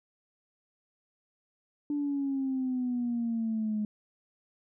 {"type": "exponential sweep", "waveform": "sine", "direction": "down", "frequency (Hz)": [293.7, 210], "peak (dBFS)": -27, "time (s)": [1.9, 3.85], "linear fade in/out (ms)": 2, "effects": ["tanh soft clip ceiling -23 dBFS"]}